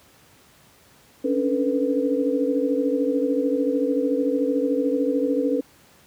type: tone cluster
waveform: sine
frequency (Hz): 275.2 / 288.7 / 446.2 / 495.6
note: C#4 / D4 / A4 / B4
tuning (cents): -12 / -30 / +24 / +6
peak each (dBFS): -23 / -27 / -27 / -24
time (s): 1.24-5.61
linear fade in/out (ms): 10
effects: pink hiss -54 dBFS RMS until 6.06 s + high-pass 80 Hz 12 dB/octave